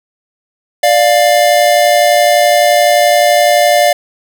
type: tone pair together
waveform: square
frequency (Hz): 590.3 / 702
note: D5 / F5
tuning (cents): +9 / +9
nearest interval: minor third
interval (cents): 300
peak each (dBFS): -10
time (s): 0.83-3.93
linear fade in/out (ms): 5
effects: none